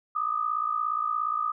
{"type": "tone pair together", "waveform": "sine", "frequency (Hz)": [1200, 1257.1], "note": ["D6", "D#6"], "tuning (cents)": [37, 17], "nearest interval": "minor second", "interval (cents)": 80, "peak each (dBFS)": -28, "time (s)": [0.15, 1.52], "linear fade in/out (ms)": 10, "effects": []}